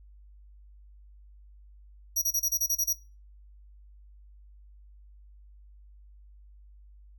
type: tone bursts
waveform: sawtooth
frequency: 5770 Hz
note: F#8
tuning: 44 cents flat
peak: -21 dBFS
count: 9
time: 2.16-2.932 s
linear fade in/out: 10 ms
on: 60 ms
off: 29 ms
effects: noise-tail reverb RT60 0.3 s tail -19 dB re dry + added 50 Hz sine -50 dBFS peak until 7.18 s